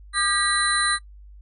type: tone cluster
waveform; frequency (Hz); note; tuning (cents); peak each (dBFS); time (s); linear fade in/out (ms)
sine; 1204 / 1606 / 1931 / 4016 / 8980; D6 / G6 / B6 / B7 / C#9; +43 / +41 / -39 / +28 / +21; -25 / -27 / -26 / -25 / -26; 0.13-0.99; 50
effects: noise-tail reverb RT60 0.1 s tail -22 dB re dry + added 50 Hz sine -42 dBFS peak until 1.41 s